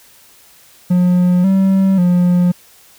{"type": "tone with pitch steps", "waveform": "triangle", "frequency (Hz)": [179.1, 192.3, 177.6], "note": ["F3", "G3", "F3"], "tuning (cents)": [44, -33, 29], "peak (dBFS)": -7, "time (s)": [0.9, 2.52], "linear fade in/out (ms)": 10, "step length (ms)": 540, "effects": ["white hiss -46 dBFS RMS until 2.98 s"]}